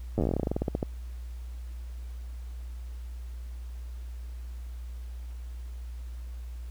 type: slowing click train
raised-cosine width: 2 ms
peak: -14 dBFS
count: 21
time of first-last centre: 0.18-0.828 s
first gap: 9 ms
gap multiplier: 1.12
effects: added 60 Hz sine -36 dBFS peak until 6.7 s + pink hiss -59 dBFS RMS until 6.7 s